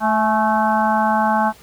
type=harmonic tone with a mistuned harmonic; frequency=219.1 Hz; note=A3; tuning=7 cents flat; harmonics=1 / 3 / 4 / 5 / 6 / 7; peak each=-21 / -23 / -17 / -23 / -29 / -25 dBFS; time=0-1.53 s; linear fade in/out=50 ms; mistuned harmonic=4; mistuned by=-47 cents; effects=pink hiss -46 dBFS RMS until 1.62 s